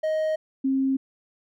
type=tone pair in turn; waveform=triangle / sine; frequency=626 / 267.6 Hz; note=D#5 / C4; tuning=+10 / +39 cents; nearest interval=octave + minor third; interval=1471 cents; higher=first; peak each=-20 dBFS; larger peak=neither; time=0.03-0.36 / 0.64-0.97 s; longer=neither; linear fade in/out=10 ms; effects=none